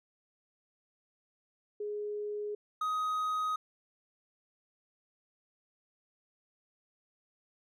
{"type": "tone pair in turn", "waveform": ["sine", "triangle"], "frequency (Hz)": [416.7, 1255.6], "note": ["G#4", "D#6"], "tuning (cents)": [6, 15], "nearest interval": "octave + perfect fifth", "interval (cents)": 1909, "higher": "second", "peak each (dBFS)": [-34, -28], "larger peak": "second", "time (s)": [[1.8, 2.55], [2.81, 3.56]], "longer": "neither", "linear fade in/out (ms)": 5, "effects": []}